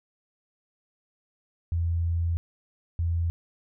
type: tone bursts at uneven times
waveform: sine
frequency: 84.4 Hz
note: E2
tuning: 41 cents sharp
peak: -23 dBFS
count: 2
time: 1.72-2.37 / 2.99-3.3 s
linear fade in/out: 0 ms
effects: none